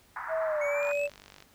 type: band-pass noise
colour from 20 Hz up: pink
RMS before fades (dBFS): -38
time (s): 0.16-0.92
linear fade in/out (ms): 0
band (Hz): 850 to 1800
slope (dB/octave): 48
type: tone with pitch glide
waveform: sine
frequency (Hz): 644 to 577.1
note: E5 to D5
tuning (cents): -41 to -30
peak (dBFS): -27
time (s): 0.28-1.1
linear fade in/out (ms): 50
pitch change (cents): -189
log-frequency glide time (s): 0.44-0.66
type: linear sweep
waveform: triangle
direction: up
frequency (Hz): 2196 to 2637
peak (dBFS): -32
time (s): 0.61-1.07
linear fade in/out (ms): 5
type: click train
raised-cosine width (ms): 0.2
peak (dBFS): -31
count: 30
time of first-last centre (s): 0.83-1.424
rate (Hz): 48.8
effects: pink hiss -61 dBFS RMS until 1.54 s